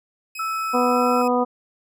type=tone; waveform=sawtooth; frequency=2539 Hz; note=D#7; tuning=34 cents sharp; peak=-29 dBFS; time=0.35-1.28 s; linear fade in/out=5 ms
type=tone with pitch glide; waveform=sine; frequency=1318.5 to 1336.1 Hz; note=E6 to E6; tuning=0 to +23 cents; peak=-23 dBFS; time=0.39-1.22 s; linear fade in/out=5 ms; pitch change=+23 cents; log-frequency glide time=0.9-0.97 s
type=harmonic tone; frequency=246.9 Hz; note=B3; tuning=in tune; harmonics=1 / 2 / 3 / 4 / 5; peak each=-22 / -21 / -24 / -25 / -27 dBFS; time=0.73-1.45 s; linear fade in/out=20 ms
effects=none